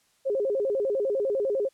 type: tone with vibrato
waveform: sine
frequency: 470 Hz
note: A#4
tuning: 14 cents sharp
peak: -23 dBFS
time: 0.25-1.69 s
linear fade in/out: 20 ms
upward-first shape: square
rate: 10 Hz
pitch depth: 230 cents each way
effects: white hiss -66 dBFS RMS until 1.73 s + low-pass 10000 Hz 12 dB/octave